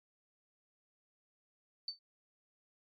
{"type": "tone with exponential decay", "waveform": "sine", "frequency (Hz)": 4545, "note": "C#8", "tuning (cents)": 42, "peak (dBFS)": -32, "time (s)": [1.88, 1.99], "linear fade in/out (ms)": 2, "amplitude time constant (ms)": 23, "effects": ["tanh soft clip ceiling -30 dBFS", "MP3 48 kbps"]}